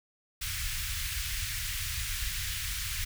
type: band-stop noise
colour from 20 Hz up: pink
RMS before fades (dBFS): -34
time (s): 0.41-3.05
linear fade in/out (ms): 10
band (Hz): 100 to 1700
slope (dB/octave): 24
effects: none